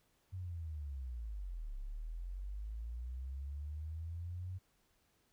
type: linear two-way sweep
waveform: sine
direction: down then up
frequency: 94.8 to 33.49 to 93.6 Hz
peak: -40 dBFS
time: 0.32-4.59 s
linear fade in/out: 20 ms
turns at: 1.76 s
effects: pink hiss -75 dBFS RMS until 5.32 s